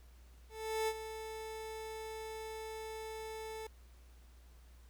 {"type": "tone with ADSR envelope", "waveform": "30% pulse", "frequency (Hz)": 440, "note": "A4", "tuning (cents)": 0, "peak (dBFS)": -29, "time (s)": [0.49, 3.67], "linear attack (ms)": 390, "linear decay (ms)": 50, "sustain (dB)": -11, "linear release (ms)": 4, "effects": ["added 60 Hz sine -56 dBFS peak until 4.89 s", "pink hiss -68 dBFS RMS until 4.89 s"]}